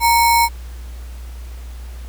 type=tone with sample-and-hold; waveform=sine; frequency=932.3 Hz; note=A#5; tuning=in tune; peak=-10 dBFS; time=0-0.49 s; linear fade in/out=50 ms; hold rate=3150 Hz; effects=added 60 Hz sine -29 dBFS peak until 2.08 s + pink hiss -45 dBFS RMS until 2.08 s